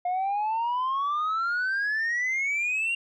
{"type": "exponential sweep", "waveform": "sine", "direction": "up", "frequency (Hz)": [708, 2794], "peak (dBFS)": -22, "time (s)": [0.05, 2.95], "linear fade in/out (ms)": 5, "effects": ["tanh soft clip ceiling -23 dBFS"]}